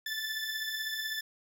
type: beating tone pair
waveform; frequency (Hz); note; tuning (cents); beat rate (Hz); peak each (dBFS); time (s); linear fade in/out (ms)
20% pulse; 1742 / 1758; A6 / A6; -18 / -2; 16; -34 / -30; 0.06-1.21; 5
effects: none